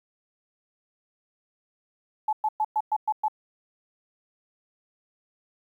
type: tone bursts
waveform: sine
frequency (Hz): 860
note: A5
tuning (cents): -40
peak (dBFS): -21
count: 7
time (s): 2.28-3.283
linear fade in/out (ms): 5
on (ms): 49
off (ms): 110
effects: 10-bit